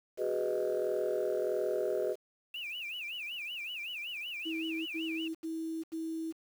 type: chord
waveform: sine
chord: G# minor seventh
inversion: third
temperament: just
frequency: 373.8 / 415.3 / 498.4 / 623 Hz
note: F#4 / G#4 / B4 / D#5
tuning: +18 / 0 / +16 / +2 cents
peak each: -34 dBFS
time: 0.17-2.16 s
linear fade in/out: 50 ms
type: tone with vibrato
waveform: sine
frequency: 2637 Hz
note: E7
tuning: in tune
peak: -37 dBFS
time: 2.54-5.28 s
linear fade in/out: 5 ms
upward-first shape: sine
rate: 5.3 Hz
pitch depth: 210 cents each way
type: tone bursts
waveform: sine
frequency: 323.2 Hz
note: E4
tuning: 34 cents flat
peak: -34 dBFS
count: 4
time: 4.45-6.327 s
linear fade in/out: 20 ms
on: 410 ms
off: 79 ms
effects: tanh soft clip ceiling -23 dBFS + 9-bit